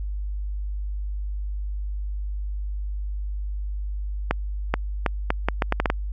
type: accelerating click train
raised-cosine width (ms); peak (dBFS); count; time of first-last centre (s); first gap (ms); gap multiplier
0.5; -5; 10; 4.31-5.901; 430; 0.75
effects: added 50 Hz sine -26 dBFS peak until 6.12 s